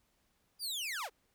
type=linear sweep; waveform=sawtooth; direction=down; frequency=4943 to 363.6 Hz; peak=-33 dBFS; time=0.59-1.1 s; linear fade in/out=50 ms; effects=pink hiss -75 dBFS RMS until 1.34 s